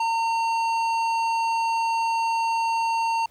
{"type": "tone with tanh clipping", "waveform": "sine", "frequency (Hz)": 912, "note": "A#5", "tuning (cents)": -38, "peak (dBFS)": -23, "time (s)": [0, 3.26], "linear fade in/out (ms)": 5, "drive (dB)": 13, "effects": ["pink hiss -59 dBFS RMS until 3.3 s"]}